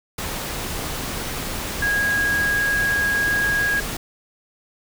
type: tone in noise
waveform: sine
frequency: 1644 Hz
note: G#6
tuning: 18 cents flat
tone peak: -18 dBFS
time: 1.82-3.8 s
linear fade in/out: 5 ms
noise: pink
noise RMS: -28 dBFS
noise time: 0.18-3.97 s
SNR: +7 dB
effects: none

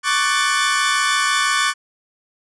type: chord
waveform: sawtooth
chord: D major seventh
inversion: third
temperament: equal with one note detuned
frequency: 1108.7 / 1174.7 / 1496.3 / 1760 Hz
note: C#6 / D6 / F#6 / A6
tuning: 0 / 0 / +19 / 0 cents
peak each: -18 dBFS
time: 0.03-1.74 s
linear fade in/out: 50 ms
effects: resampled to 24000 Hz

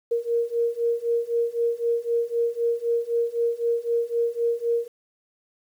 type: beating tone pair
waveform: sine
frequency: 466.2 / 470.1 Hz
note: A#4 / A#4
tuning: 0 / +15 cents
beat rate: 3.9 Hz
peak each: -25 / -24 dBFS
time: 0.11-4.88 s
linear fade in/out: 10 ms
effects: 9-bit

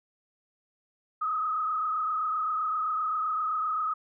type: tone with frequency modulation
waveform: sine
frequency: 1262 Hz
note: D#6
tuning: 24 cents sharp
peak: -26 dBFS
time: 1.21-3.94 s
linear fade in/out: 10 ms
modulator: 27.7 Hz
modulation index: 1.4
effects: none

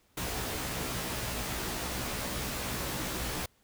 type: noise with comb filter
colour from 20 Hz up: pink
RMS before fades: -35 dBFS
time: 0.17-3.46 s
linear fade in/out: 5 ms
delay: 16 ms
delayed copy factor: +0.85
effects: pink hiss -68 dBFS RMS until 3.63 s

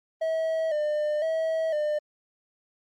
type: tone with vibrato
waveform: triangle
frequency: 622.3 Hz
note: D#5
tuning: in tune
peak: -22 dBFS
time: 0.21-1.99 s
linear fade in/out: 10 ms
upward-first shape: square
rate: 0.99 Hz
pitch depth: 61 cents each way
effects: Opus 32 kbps

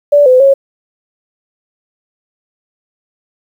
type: tone with pitch steps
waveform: sine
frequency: 580 / 509 / 548 Hz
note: D5 / C5 / C#5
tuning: -22 / -48 / -20 cents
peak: -3 dBFS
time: 0.12-0.54 s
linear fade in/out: 10 ms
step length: 140 ms
effects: 7-bit

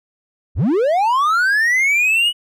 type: linear sweep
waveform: triangle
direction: up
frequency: 42.12 to 2960 Hz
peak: -11 dBFS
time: 0.55-2.33 s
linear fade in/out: 50 ms
effects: none

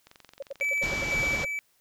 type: click train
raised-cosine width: 0.2 ms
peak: -31 dBFS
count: 23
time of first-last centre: 0.07-1.043 s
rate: 22.6 Hz
type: tone bursts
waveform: sine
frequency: 553 Hz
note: C#5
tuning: 4 cents flat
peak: -32 dBFS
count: 11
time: 0.4-1.455 s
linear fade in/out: 5 ms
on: 25 ms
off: 78 ms
type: tone with tremolo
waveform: triangle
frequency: 2303 Hz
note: D7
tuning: 34 cents flat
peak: -23 dBFS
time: 0.61-1.59 s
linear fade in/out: 0 ms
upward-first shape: square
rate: 2 Hz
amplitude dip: 40%
type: low-pass noise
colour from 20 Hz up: pink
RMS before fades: -34 dBFS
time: 0.82-1.45 s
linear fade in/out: 10 ms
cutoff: 7200 Hz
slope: 48 dB/octave
effects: white hiss -67 dBFS RMS until 1.8 s

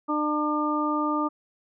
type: harmonic tone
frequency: 300 Hz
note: D4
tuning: 37 cents sharp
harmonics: 1 / 2 / 3 / 4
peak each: -26 / -33 / -31 / -27 dBFS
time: 0.08-1.29 s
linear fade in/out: 20 ms
effects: none

